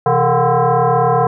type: tone with frequency modulation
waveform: sine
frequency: 130 Hz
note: C3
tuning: 11 cents flat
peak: -10 dBFS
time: 0.06-1.27 s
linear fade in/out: 2 ms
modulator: 296 Hz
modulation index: 3.3
effects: none